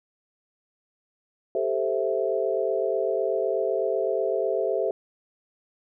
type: chord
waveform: sine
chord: A minor seventh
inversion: third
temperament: equal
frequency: 392 / 440 / 523.3 / 659.3 Hz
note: G4 / A4 / C5 / E5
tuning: 0 / 0 / 0 / 0 cents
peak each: -28 dBFS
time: 1.55-4.91 s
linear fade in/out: 2 ms
effects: none